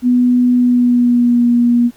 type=tone with pitch glide; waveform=sine; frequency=246.9 to 239.5 Hz; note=B3 to A#3; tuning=0 to +47 cents; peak=-8 dBFS; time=0.02-1.91 s; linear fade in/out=50 ms; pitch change=-53 cents; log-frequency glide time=0.54-1.47 s; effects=pink hiss -48 dBFS RMS until 1.96 s